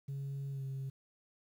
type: tone with pitch glide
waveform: sine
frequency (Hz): 138.4 to 134.77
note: C#3 to C#3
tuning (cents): -2 to -48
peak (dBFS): -35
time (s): 0.08-0.9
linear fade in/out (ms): 10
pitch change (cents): -46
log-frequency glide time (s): 0.51-0.63
effects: tanh soft clip ceiling -36 dBFS + 11-bit